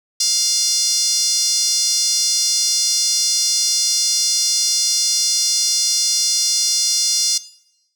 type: tone with high-pass filter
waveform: 5% pulse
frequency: 703 Hz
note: F5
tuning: 11 cents sharp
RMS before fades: -17 dBFS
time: 0.2-7.38 s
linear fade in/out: 5 ms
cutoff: 5100 Hz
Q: 3.5
effects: noise-tail reverb RT60 0.8 s tail -18 dB re dry